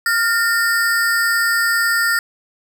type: ring-modulated tone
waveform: square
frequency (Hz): 1611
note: G6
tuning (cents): +47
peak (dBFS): -12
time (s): 0.06-2.19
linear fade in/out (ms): 2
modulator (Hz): 209
effects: none